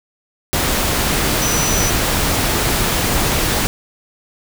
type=tone in noise; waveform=sine; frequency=5930 Hz; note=F#8; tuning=3 cents sharp; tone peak=-20 dBFS; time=1.42-1.9 s; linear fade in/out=0 ms; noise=pink; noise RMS=-17 dBFS; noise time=0.53-3.67 s; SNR=-6 dB; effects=none